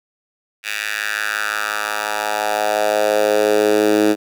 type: tone with high-pass filter sweep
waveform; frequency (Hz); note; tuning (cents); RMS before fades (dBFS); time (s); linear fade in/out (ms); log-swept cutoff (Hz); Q
10% pulse; 105.7; G#2; +31; -18; 0.63-4.16; 50; 2200 to 310; 2.8
effects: none